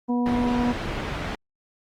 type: harmonic tone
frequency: 243.1 Hz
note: B3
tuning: 27 cents flat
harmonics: 1 / 2 / 3 / 4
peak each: -21 / -32 / -34 / -33 dBFS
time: 0.08-0.73 s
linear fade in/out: 20 ms
type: low-pass noise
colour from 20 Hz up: pink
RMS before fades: -30 dBFS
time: 0.26-1.35 s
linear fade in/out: 0 ms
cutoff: 2800 Hz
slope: 12 dB/octave
effects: Opus 24 kbps